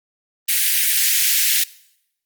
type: high-pass noise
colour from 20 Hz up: white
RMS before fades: -17 dBFS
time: 0.48-1.64 s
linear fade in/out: 10 ms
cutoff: 1700 Hz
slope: 48 dB/octave
effects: noise-tail reverb RT60 0.8 s tail -21 dB re dry + Opus 32 kbps